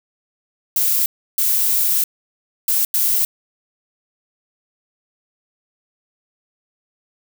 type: noise bursts at uneven times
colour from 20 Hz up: violet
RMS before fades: -17 dBFS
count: 4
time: 0.76-1.06 / 1.38-2.04 / 2.68-2.85 / 2.94-3.25 s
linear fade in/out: 2 ms
effects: none